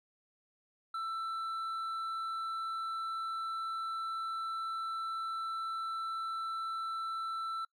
sine tone with hard clipping, 1331 Hz, E6, 16 cents sharp, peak -36 dBFS, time 0.94-7.65 s, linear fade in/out 5 ms, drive 4 dB, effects noise-tail reverb RT60 0.1 s tail -24 dB re dry

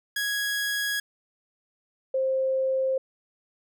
sawtooth / sine tone pair in turn, 1661.2 / 527.5 Hz, G#6 / C5, 0 / +14 cents, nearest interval octave + minor sixth, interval 1986 cents, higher first, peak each -22 dBFS, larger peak neither, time 0.16-1 / 2.14-2.98 s, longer neither, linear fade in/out 5 ms, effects none

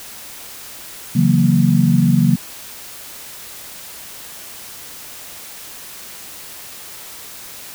sine chord, F# dominant seventh, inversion second, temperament equal, 138.59 / 164.81 / 185 / 233.1 Hz, C#3 / E3 / F#3 / A#3, 0 / 0 / 0 / 0 cents, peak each -16 dBFS, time 1.15-2.36 s, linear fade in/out 10 ms, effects white hiss -35 dBFS RMS until 7.74 s

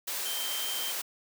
sine tone in noise, 3136 Hz, G7, in tune, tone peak -35 dBFS, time 0.25-0.92 s, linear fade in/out 10 ms, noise white, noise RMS -34 dBFS, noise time 0.07-1.02 s, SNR -4 dB, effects high-pass 400 Hz 12 dB/octave

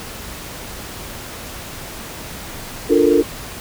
sine chord, Bb major seventh, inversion first, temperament equal, 293.7 / 349.2 / 440 / 466.2 Hz, D4 / F4 / A4 / Bb4, 0 / 0 / 0 / 0 cents, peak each -16 dBFS, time 2.89-3.23 s, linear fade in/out 20 ms, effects pink hiss -32 dBFS RMS until 3.6 s

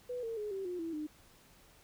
sine tone with pitch steps, 493.9 / 455.5 / 420.1 / 387.5 / 357.4 / 329.6 / 304 Hz, B4 / A#4 / G#4 / G4 / F4 / E4 / D#4, 0 / -40 / +20 / -20 / +40 / 0 / -40 cents, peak -36 dBFS, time 0.09-1.07 s, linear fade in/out 10 ms, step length 140 ms, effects pink hiss -62 dBFS RMS until 1.83 s

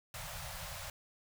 pink band-stop noise, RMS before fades -44 dBFS, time 0.14-0.9 s, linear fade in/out 2 ms, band 170 to 520 Hz, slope 96 dB/octave, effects none

